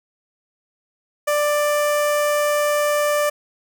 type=tone with notch filter; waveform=sawtooth; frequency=590 Hz; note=D5; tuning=8 cents sharp; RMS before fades=-19 dBFS; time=1.27-3.3 s; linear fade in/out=10 ms; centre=3900 Hz; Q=1.3; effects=none